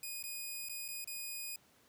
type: tone with dropouts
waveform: 5% pulse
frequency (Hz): 2475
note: D#7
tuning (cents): -10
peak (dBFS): -31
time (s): 0.03-1.56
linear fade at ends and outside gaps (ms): 2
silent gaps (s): 0.227-0.238 / 0.687-0.695 / 0.881-0.886 / 1.044-1.074
effects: pink hiss -67 dBFS RMS until 1.88 s + high-pass 100 Hz 12 dB/octave